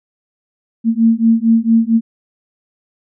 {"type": "beating tone pair", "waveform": "sine", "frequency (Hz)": [225.1, 229.5], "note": ["A3", "A#3"], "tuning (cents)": [40, -27], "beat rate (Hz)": 4.4, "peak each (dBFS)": -12, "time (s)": [0.84, 2.01], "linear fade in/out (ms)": 50, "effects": []}